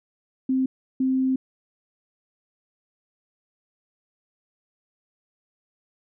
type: tone bursts at uneven times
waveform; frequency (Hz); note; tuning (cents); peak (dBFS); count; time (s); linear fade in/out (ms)
sine; 261.6; C4; 0; -19; 2; 0.49-0.66 / 1-1.36; 5
effects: none